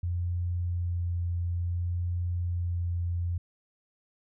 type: tone with vibrato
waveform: sine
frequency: 87.31 Hz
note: F2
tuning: in tune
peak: -27 dBFS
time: 0.03-3.38 s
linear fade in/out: 5 ms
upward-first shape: sine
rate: 0.58 Hz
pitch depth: 11 cents each way
effects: none